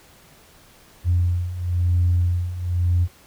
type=beating tone pair; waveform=sine; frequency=87.31 / 88.3 Hz; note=F2 / F2; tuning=0 / +20 cents; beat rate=0.99 Hz; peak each=-22 / -18 dBFS; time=1.04-3.08 s; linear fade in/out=50 ms; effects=tanh soft clip ceiling -11 dBFS + pink hiss -51 dBFS RMS until 3.26 s